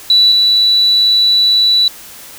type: tone pair in turn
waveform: sine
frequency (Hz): 3951 / 3951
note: B7 / B7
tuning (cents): 0 / 0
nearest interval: unison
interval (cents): 0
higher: neither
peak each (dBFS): -5 / -7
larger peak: first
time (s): 0.1-0.32 / 0.32-1.88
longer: second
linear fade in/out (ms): 2
effects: white hiss -34 dBFS RMS until 2.38 s